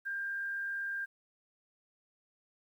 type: tone with frequency modulation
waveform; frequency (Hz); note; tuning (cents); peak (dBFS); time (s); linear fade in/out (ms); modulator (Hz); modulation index
sine; 1596; G6; +31; -34; 0.05-1.06; 20; 63.2; 0.3
effects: 11-bit